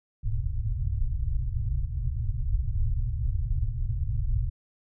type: low-pass noise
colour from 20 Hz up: pink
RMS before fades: -27 dBFS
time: 0.23-4.5 s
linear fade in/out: 10 ms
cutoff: 130 Hz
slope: 96 dB/octave
effects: none